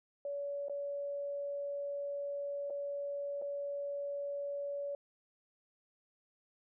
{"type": "tone with dropouts", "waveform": "sine", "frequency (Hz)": 568, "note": "C#5", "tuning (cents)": 42, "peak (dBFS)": -36, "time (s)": [0.25, 4.95], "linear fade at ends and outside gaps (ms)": 2, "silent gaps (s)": [[0.684, 0.696], [2.7, 2.705], [3.416, 3.421]], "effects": []}